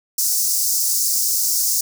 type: high-pass noise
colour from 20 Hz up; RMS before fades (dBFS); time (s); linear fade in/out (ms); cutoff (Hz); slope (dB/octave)
pink; -19; 0.18-1.81; 5; 5100; 48
effects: none